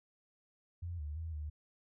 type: tone with pitch steps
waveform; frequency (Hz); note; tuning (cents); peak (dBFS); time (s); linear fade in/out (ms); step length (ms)
sine; 86.6 / 74.3 / 81.5 / 75.4; F2 / D2 / E2 / D2; -14 / +21 / -19 / +46; -38; 0.82-1.5; 10; 170
effects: none